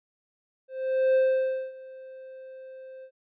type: tone with ADSR envelope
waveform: triangle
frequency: 523.3 Hz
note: C5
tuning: in tune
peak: -16 dBFS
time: 0.68-3.11 s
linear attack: 470 ms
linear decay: 570 ms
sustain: -23 dB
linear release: 72 ms
effects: resampled to 8000 Hz